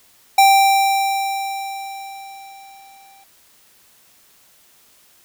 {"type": "tone with exponential decay", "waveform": "square", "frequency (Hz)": 784, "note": "G5", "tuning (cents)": 0, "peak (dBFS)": -8, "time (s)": [0.38, 3.24], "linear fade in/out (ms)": 5, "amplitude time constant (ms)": 620, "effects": ["white hiss -53 dBFS RMS until 5.24 s"]}